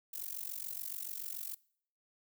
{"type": "noise with amplitude modulation", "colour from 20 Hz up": "violet", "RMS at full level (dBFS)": -38, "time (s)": [0.13, 1.55], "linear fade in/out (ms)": 10, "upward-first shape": "sine", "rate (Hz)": 47, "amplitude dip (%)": 90, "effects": ["noise-tail reverb RT60 0.6 s tail -23 dB re dry"]}